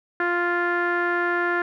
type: tone with low-pass filter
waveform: sawtooth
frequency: 349.2 Hz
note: F4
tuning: in tune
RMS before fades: -23 dBFS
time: 0.2-1.62 s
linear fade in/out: 2 ms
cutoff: 1600 Hz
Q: 8.9
effects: none

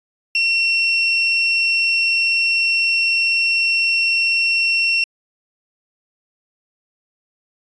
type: tone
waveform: 35% pulse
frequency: 2721 Hz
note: F7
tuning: 46 cents flat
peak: -13 dBFS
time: 0.35-5.04 s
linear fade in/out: 2 ms
effects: resampled to 22050 Hz

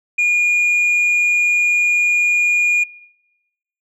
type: tone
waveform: sine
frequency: 2432 Hz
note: D#7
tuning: 40 cents flat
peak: -10 dBFS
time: 0.18-2.84 s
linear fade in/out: 10 ms
effects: noise-tail reverb RT60 1.0 s tail -24 dB re dry + tanh soft clip ceiling -12 dBFS

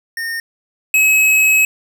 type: tone pair in turn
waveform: square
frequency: 1832 / 2563 Hz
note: A#6 / E7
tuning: -31 / -49 cents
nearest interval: tritone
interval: 582 cents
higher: second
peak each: -21 / -10 dBFS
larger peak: second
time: 0.17-0.4 / 0.94-1.65 s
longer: second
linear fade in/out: 2 ms
effects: none

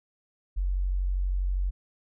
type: tone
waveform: sine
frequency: 46.24 Hz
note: F#1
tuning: in tune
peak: -24 dBFS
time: 0.56-1.71 s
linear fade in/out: 20 ms
effects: none

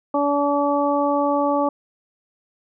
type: harmonic tone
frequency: 286.7 Hz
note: D4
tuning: 42 cents flat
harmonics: 1 / 2 / 3 / 4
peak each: -22 / -21 / -23 / -25 dBFS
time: 0.14-1.69 s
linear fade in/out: 5 ms
effects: none

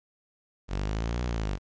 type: linear two-way sweep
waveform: sawtooth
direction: up then down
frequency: 46.25 to 61.9 to 46.25 Hz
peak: -24 dBFS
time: 0.68-1.59 s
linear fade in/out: 50 ms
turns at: 1.24 s
effects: resampled to 16000 Hz + 10-bit

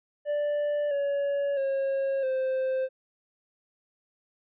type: tone with pitch steps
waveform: triangle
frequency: 587 / 564.7 / 543.3 / 522.7 Hz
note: D5 / C#5 / C#5 / C5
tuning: -1 / +32 / -35 / -2 cents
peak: -23 dBFS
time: 0.25-2.89 s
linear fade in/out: 50 ms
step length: 660 ms
effects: resampled to 8000 Hz

